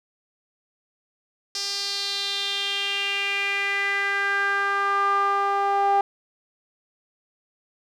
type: tone with band-pass filter sweep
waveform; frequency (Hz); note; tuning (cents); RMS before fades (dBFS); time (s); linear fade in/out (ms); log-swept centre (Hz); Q
sawtooth; 398.9; G4; +30; -24; 1.55-6.01; 2; 5200 to 830; 4.4
effects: none